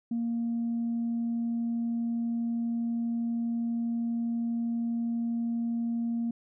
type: tone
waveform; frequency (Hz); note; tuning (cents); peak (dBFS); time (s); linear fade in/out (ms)
sine; 233.1; A#3; 0; -26; 0.11-6.31; 5
effects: tanh soft clip ceiling -24 dBFS